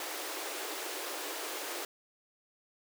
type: high-pass noise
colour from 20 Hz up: pink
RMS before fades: -39 dBFS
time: 0-1.85 s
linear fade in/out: 2 ms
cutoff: 300 Hz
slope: 96 dB/octave
effects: none